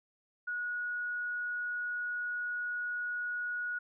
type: tone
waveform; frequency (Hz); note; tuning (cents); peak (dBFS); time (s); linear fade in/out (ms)
sine; 1456; F#6; -28; -33; 0.47-3.79; 10
effects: none